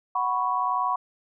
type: chord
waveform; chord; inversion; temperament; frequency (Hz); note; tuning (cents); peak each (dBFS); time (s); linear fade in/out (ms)
sine; F# suspended fourth; none; equal; 740 / 987.8 / 1108.7; F#5 / B5 / C#6; 0 / 0 / 0; -29 / -26 / -26; 0.15-0.96; 5
effects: none